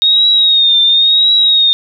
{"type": "tone with vibrato", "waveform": "sine", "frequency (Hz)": 3729, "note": "A#7", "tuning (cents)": 0, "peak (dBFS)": -6, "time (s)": [0.02, 1.73], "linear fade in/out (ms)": 0, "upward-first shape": "triangle", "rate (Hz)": 0.95, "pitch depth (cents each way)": 74, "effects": []}